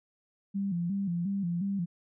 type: tone with vibrato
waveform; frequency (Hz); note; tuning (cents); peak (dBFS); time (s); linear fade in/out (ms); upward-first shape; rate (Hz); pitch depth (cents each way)
sine; 184.6; F#3; -4; -28; 0.54-1.86; 20; square; 2.8; 120
effects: none